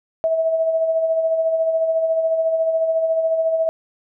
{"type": "tone with tremolo", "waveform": "sine", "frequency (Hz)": 649, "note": "E5", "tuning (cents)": -27, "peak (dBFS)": -14, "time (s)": [0.24, 3.69], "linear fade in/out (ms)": 0, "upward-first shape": "sine", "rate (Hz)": 14, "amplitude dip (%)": 45, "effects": []}